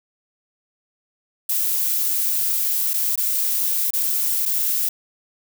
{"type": "noise with dropouts", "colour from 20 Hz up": "violet", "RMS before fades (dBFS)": -21, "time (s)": [1.49, 4.89], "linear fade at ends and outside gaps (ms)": 5, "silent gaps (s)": [[2.935, 2.939], [3.157, 3.176], [3.907, 3.934], [4.455, 4.459]], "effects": []}